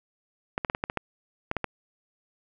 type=clicks; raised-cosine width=0.5 ms; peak=-12 dBFS; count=10; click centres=0.579 / 0.648 / 0.699 / 0.749 / 0.839 / 0.899 / 0.973 / 1.514 / 1.567 / 1.643 s; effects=none